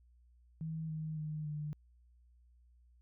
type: tone with pitch steps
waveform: sine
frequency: 160 / 156.62 / 153.31 / 150.06 Hz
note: D#3 / D#3 / D#3 / D3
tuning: +49 / +12 / -25 / +38 cents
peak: -37 dBFS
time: 0.61-1.73 s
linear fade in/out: 0 ms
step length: 280 ms
effects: added 60 Hz sine -62 dBFS peak until 3.01 s